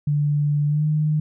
sine tone with pitch glide, 146.7 to 152.66 Hz, D3 to D#3, -2 to -33 cents, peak -17 dBFS, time 0.07-1.2 s, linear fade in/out 5 ms, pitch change +69 cents, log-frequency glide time 0.67-0.85 s, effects none

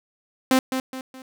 sawtooth tone with echo, 260.7 Hz, C4, 6 cents flat, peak -11 dBFS, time 0.51-0.59 s, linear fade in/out 2 ms, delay 210 ms, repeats 3, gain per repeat -8 dB, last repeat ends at 1.22 s, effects none

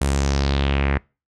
sawtooth tone with low-pass filter sweep, 69.3 Hz, C#2, in tune, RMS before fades -20 dBFS, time 0.01-0.98 s, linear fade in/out 5 ms, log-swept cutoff 9800 to 1900 Hz, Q 2.9, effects noise-tail reverb RT60 0.3 s tail -25 dB re dry

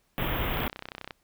pink band-stop noise, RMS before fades -29 dBFS, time 0.18-0.68 s, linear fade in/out 0 ms, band 3500 to 13000 Hz, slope 96 dB/octave
click train, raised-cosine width 0.3 ms, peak -21 dBFS, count 19, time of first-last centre 0.54-1.108 s, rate 31.7 Hz
effects pink hiss -70 dBFS RMS until 1.23 s

